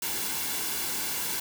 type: noise with comb filter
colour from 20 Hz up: white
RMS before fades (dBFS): -31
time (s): 0.02-1.4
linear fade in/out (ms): 5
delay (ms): 1.6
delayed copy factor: -0.5
effects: none